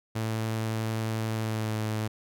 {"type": "tone with pitch glide", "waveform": "sawtooth", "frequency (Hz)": [111.1, 108.75], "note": ["A2", "A2"], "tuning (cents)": [17, -20], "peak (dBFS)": -24, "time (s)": [0.15, 2.08], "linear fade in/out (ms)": 10, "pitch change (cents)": -37, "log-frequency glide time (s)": [1.3, 1.77], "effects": []}